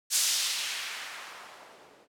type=noise with low-pass filter sweep; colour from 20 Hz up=violet; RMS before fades=-33 dBFS; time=0.1-2.08 s; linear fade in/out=50 ms; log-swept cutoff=7100 to 400 Hz; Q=1; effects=none